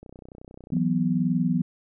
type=click train; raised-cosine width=2 ms; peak=-30 dBFS; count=24; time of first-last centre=0.03-0.767 s; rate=31.2 Hz
type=chord; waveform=sine; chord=E suspended second; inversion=none; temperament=equal; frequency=164.81 / 185 / 246.9 Hz; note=E3 / F#3 / B3; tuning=0 / 0 / 0 cents; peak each=-25 dBFS; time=0.72-1.62 s; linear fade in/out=5 ms
effects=none